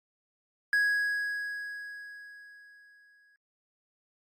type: tone with exponential decay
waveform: triangle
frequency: 1661.2 Hz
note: G#6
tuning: in tune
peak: -20 dBFS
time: 0.73-3.36 s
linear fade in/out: 1 ms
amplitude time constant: 570 ms
effects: Opus 48 kbps